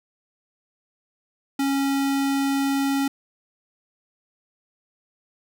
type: tone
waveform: square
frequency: 275.5 Hz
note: C#4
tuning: 11 cents flat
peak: -21 dBFS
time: 1.59-3.08 s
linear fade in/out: 5 ms
effects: none